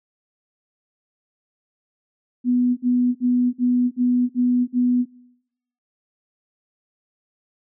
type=tone bursts; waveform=sine; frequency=246.9 Hz; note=B3; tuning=in tune; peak=-15 dBFS; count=7; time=2.44-5.056 s; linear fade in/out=50 ms; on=330 ms; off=51 ms; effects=noise-tail reverb RT60 0.8 s tail -21 dB re dry